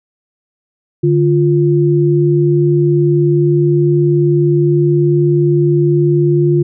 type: tone pair together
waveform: sine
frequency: 146.83 / 349.2 Hz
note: D3 / F4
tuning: 0 / 0 cents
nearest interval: octave + minor third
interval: 1500 cents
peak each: -11 dBFS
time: 1.03-6.63 s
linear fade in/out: 10 ms
effects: none